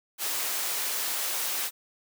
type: high-pass noise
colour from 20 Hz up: white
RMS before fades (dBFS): -30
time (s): 0.18-1.71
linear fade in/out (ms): 50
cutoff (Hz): 430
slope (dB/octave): 12
effects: none